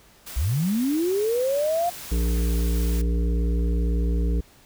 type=noise; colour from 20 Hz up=white; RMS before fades=-38 dBFS; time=0.26-3.02 s; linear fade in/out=10 ms
type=linear sweep; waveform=sine; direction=up; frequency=53.4 to 712 Hz; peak=-20 dBFS; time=0.36-1.9 s; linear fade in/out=10 ms
type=harmonic tone; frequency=58 Hz; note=A#1; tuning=8 cents flat; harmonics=1 / 3 / 5 / 7 / 8; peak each=-20 / -30 / -34 / -37 / -38 dBFS; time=2.11-4.41 s; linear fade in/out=10 ms
effects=pink hiss -54 dBFS RMS until 4.65 s